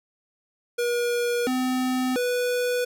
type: tone with pitch steps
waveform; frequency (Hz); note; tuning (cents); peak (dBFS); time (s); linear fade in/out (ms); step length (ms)
square; 479.6 / 255.5 / 492.2; A#4 / C4 / B4; +49 / -41 / -6; -23; 0.78-2.85; 10; 690
effects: none